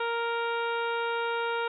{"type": "harmonic tone", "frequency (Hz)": 466.2, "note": "A#4", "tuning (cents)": 0, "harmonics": [1, 2, 3, 4, 5, 6, 7, 8], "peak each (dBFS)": [-31, -32, -33, -45, -41, -43, -47, -45], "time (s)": [0, 1.68], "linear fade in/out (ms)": 5, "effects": []}